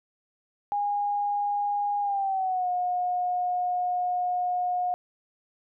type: tone with pitch glide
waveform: sine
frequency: 818 to 720.4 Hz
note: G#5 to F#5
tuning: -26 to -46 cents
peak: -24 dBFS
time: 0.72-4.94 s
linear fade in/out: 0 ms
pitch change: -220 cents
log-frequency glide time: 2.01-2.69 s
effects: none